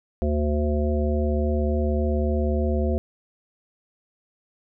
harmonic tone with a mistuned harmonic, 74.2 Hz, D2, 18 cents sharp, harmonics 1 / 3 / 5 / 7 / 9, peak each -22 / -27 / -29 / -30 / -32 dBFS, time 0.22-2.98 s, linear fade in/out 0 ms, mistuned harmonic 3, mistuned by +27 cents, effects none

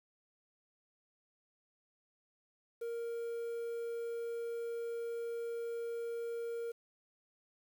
triangle tone with quantisation, 466.2 Hz, A#4, in tune, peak -35 dBFS, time 2.81-6.72 s, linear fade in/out 10 ms, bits 10, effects none

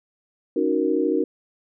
sine chord, D# minor seventh, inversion third, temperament equal, 277.2 / 311.1 / 370 / 466.2 Hz, C#4 / D#4 / F#4 / A#4, 0 / 0 / 0 / 0 cents, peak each -26 / -23 / -24 / -24 dBFS, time 0.56-1.24 s, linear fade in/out 5 ms, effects none

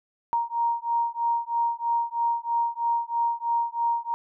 sine beating tone pair, 934 / 937.1 Hz, A#5 / A#5, +3 / +9 cents, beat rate 3.1 Hz, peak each -26 dBFS, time 0.33-4.14 s, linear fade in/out 0 ms, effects none

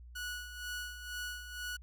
sawtooth tone with tremolo, 1468 Hz, F#6, 14 cents flat, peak -34 dBFS, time 0.15-1.77 s, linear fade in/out 10 ms, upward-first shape sine, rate 2.1 Hz, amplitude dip 65%, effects added 60 Hz sine -49 dBFS peak until 1.82 s

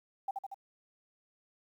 sine tone with echo, 784 Hz, G5, in tune, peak -31 dBFS, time 0.28-0.31 s, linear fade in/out 5 ms, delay 78 ms, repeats 3, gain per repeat -3 dB, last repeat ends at 0.544 s, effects 11-bit

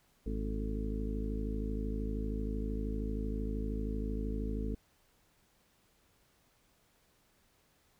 harmonic tone with a mistuned harmonic, 52.9 Hz, G#1, 33 cents sharp, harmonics 1 / 2 / 3 / 4 / 5 / 6 / 7 / 8, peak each -35 / -45 / -48 / -41 / -42 / -48 / -52 / -44 dBFS, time 0.26-4.75 s, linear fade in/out 5 ms, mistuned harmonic 8, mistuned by +69 cents, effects pink hiss -70 dBFS RMS until 7.99 s

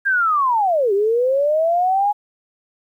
sine linear two-way sweep, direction down then up, 1625 to 386 to 837 Hz, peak -14 dBFS, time 0.05-2.13 s, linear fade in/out 20 ms, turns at 0.93 s, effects 9-bit

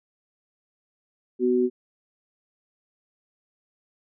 sine tone pair together, 248.7 / 372.7 Hz, B3 / F#4, +12 / +13 cents, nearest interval perfect fifth, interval 701 cents, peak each -23 / -20 dBFS, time 1.39-1.7 s, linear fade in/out 50 ms, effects none

